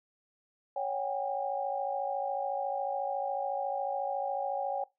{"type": "tone cluster", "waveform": "sine", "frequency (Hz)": [557, 754, 808], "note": ["C#5", "F#5", "G#5"], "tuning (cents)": [8, 32, -48], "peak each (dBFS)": [-35, -36, -34], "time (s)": [0.76, 4.84], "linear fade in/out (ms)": 5, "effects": ["noise-tail reverb RT60 0.2 s tail -22 dB re dry"]}